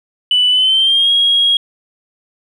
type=tone with pitch glide; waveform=sine; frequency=2980 to 3287 Hz; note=F#7 to G#7; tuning=+12 to -19 cents; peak=-8 dBFS; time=0.31-1.57 s; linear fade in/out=2 ms; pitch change=+169 cents; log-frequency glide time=0.5-1.11 s; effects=tanh soft clip ceiling -4 dBFS